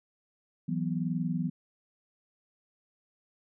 sine chord, E suspended second, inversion none, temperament just, 164.81 / 185.42 / 247.2 Hz, E3 / F#3 / B3, 0 / +4 / +2 cents, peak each -31 / -33 / -34 dBFS, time 0.68-1.5 s, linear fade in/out 10 ms, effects none

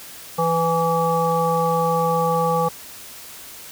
harmonic tone with a mistuned harmonic, 166 Hz, E3, 12 cents sharp, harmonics 1 / 3 / 5 / 7, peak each -24 / -21 / -22 / -23 dBFS, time 0.38-2.69 s, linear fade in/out 10 ms, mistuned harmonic 7, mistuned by -18 cents, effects white hiss -39 dBFS RMS until 3.71 s

